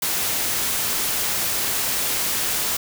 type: noise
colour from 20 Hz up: white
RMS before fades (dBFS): -23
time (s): 0.02-2.77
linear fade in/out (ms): 5
effects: none